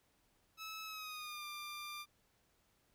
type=tone with pitch glide; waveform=15% pulse; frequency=1299 to 1191.2 Hz; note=E6 to D6; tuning=-26 to +24 cents; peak=-38 dBFS; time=0.57-2.06 s; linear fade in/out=50 ms; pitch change=-150 cents; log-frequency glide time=0.84-1.45 s; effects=pink hiss -75 dBFS RMS until 2.94 s